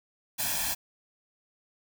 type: noise with comb filter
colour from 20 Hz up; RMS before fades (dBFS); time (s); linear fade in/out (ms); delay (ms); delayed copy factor
white; -30; 0.38-0.75; 20; 1.2; +0.9
effects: none